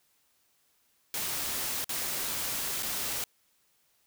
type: noise with dropouts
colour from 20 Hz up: white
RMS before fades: -33 dBFS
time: 1.14-3.24 s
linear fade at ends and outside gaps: 1 ms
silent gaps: 1.844-1.892 / 2.825-2.83 s
effects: white hiss -70 dBFS RMS until 4.06 s